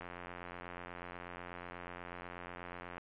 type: click train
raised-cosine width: 0.5 ms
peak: -30 dBFS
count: 263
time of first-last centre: 0.01-2.981 s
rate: 88.2 Hz
effects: resampled to 8000 Hz